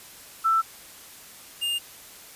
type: tone pair in turn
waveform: sine / square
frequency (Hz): 1329 / 2816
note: E6 / F7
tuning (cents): +14 / +14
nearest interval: octave + minor second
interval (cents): 1300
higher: second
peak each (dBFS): -18 / -25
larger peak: first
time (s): 0.44-0.62 / 1.61-1.79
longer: neither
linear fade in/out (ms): 20
effects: white hiss -46 dBFS RMS until 2.35 s + resampled to 32000 Hz